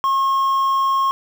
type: tone with quantisation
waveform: triangle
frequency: 1080 Hz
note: C#6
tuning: 45 cents flat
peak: -13 dBFS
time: 0.04-1.11 s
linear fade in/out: 0 ms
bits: 7
effects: none